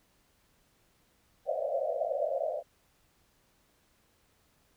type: band-pass noise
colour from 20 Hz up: pink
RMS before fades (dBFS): -32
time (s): 1.45-2.63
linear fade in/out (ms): 50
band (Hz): 520 to 690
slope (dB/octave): 96
effects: pink hiss -69 dBFS RMS until 4.76 s